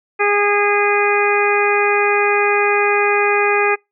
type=harmonic tone; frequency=410 Hz; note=G#4; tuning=22 cents flat; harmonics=1 / 2 / 3 / 4 / 5 / 6; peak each=-17 / -20 / -21 / -22 / -21 / -19 dBFS; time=0.19-3.76 s; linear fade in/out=20 ms; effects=noise-tail reverb RT60 0.2 s tail -26 dB re dry